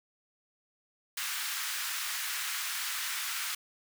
pink high-pass noise, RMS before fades -35 dBFS, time 1.17-3.55 s, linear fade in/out 5 ms, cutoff 1300 Hz, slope 24 dB/octave, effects none

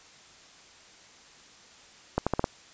accelerating click train, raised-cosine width 1 ms, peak -10 dBFS, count 5, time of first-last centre 2.18-2.442 s, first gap 86 ms, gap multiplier 0.82, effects white hiss -53 dBFS RMS until 2.73 s + resampled to 16000 Hz

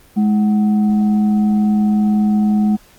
sine tone with frequency modulation, 210 Hz, G#3, 19 cents sharp, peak -11 dBFS, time 0.16-2.77 s, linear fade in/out 20 ms, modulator 536 Hz, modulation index 0.27, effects pink hiss -48 dBFS RMS until 2.98 s + Opus 32 kbps

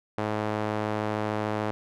sawtooth tone with band-pass filter, 106.7 Hz, G#2, 47 cents sharp, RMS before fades -29 dBFS, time 0.18-1.71 s, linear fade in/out 0 ms, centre 730 Hz, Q 0.71, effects none

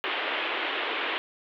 white band-pass noise, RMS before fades -30 dBFS, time 0.04-1.18 s, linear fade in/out 0 ms, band 290 to 3300 Hz, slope 48 dB/octave, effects none

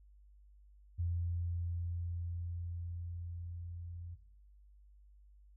sine tone with level ramp, 86.2 Hz, F2, 22 cents flat, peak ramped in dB -32 to -43 dBFS, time 0.98-4.16 s, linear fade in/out 20 ms, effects noise-tail reverb RT60 0.7 s tail -17 dB re dry + added 50 Hz sine -58 dBFS peak until 5.56 s

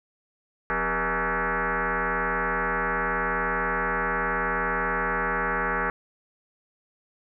sine tone with frequency modulation, 178.6 Hz, F3, 39 cents sharp, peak -23 dBFS, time 0.7-5.9 s, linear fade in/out 0 ms, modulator 219 Hz, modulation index 7.9, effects none

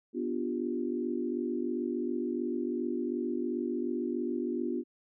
sine chord, G dominant seventh, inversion first, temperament equal, 246.9 / 293.7 / 349.2 / 392 Hz, B3 / D4 / F4 / G4, 0 / 0 / 0 / 0 cents, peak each -34 / -37 / -34 / -39 dBFS, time 0.13-4.84 s, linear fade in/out 50 ms, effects none

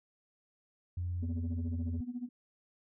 sine tone with pitch glide, 88.3 to 87.03 Hz, F2 to F2, +20 to -6 cents, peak -32 dBFS, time 0.97-2.01 s, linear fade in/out 5 ms, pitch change -26 cents, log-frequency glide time 1.24-1.86 s
sine tone with tremolo, 244.9 Hz, B3, 14 cents flat, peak -33 dBFS, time 1.22-2.29 s, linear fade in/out 10 ms, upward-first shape sine, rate 14 Hz, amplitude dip 85%
effects tanh soft clip ceiling -28 dBFS

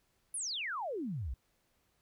sine exponential sweep, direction down, 11175 to 54.2 Hz, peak -35 dBFS, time 0.34-1.34 s, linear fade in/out 5 ms, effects pink hiss -75 dBFS RMS until 2.01 s

